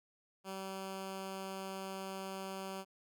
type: tone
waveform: 10% pulse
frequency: 192 Hz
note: G3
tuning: 36 cents flat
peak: -33 dBFS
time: 0.44-2.85 s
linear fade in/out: 50 ms
effects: none